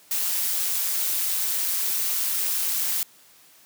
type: noise with amplitude modulation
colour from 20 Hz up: blue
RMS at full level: -23 dBFS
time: 0.11-3.03 s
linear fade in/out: 2 ms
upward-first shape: sine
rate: 182 Hz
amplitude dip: 45%
effects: white hiss -54 dBFS RMS until 3.65 s + high-pass 100 Hz 12 dB/octave